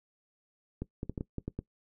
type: clicks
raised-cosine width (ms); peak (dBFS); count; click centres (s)
3; -22; 8; 0.82 / 1.031 / 1.096 / 1.178 / 1.209 / 1.383 / 1.48 / 1.59
effects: noise-tail reverb RT60 0.1 s tail -19 dB re dry